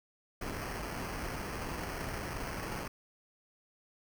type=noise with sample-and-hold; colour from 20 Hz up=pink; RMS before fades=-39 dBFS; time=0.41-2.88 s; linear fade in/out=5 ms; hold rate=3675 Hz; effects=none